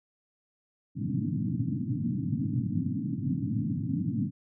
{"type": "band-pass noise", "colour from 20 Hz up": "pink", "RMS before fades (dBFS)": -30, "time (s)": [0.95, 4.31], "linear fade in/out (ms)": 50, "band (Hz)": [100, 300], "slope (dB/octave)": 96, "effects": []}